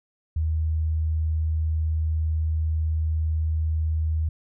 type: tone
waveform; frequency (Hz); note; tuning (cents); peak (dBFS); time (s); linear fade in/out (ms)
sine; 79; D#2; +27; -21; 0.36-4.29; 5
effects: none